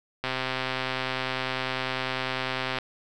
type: click train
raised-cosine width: 0.3 ms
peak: -12 dBFS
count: 332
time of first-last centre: 0.24-2.786 s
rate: 130 Hz
effects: none